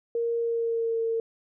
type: tone with pitch glide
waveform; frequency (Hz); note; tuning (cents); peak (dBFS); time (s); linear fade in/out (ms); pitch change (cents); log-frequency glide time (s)
sine; 466.2 to 454.8; A#4 to A#4; 0 to -43; -24; 0.15-1.2; 2; -43; 0.38-1.01
effects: none